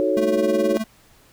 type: chord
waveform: sine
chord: D# half-diminished seventh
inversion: none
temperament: equal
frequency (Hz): 311.1 / 370 / 440 / 554.4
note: D#4 / F#4 / A4 / C#5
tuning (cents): 0 / 0 / 0 / 0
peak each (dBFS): -24 / -23 / -25 / -21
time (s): 0-0.77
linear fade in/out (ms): 0
type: tone with tremolo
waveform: square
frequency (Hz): 220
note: A3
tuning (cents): 0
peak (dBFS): -21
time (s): 0.17-0.84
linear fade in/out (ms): 0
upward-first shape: triangle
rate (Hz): 19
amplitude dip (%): 85
effects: pink hiss -54 dBFS RMS until 1.32 s